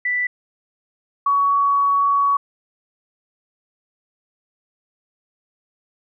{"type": "tone pair in turn", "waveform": "sine", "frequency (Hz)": [1977, 1124.5], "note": ["B6", "C#6"], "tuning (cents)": [1, 24], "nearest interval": "minor seventh", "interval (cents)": 977, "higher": "first", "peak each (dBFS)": [-18, -14], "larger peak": "second", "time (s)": [[0.05, 0.27], [1.26, 2.37]], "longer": "second", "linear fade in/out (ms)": 5, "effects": []}